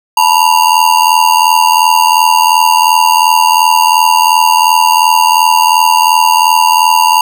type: ring-modulated tone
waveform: square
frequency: 932.3 Hz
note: A#5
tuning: in tune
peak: -3 dBFS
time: 0.17-7.21 s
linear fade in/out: 2 ms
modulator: 41.4 Hz
effects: none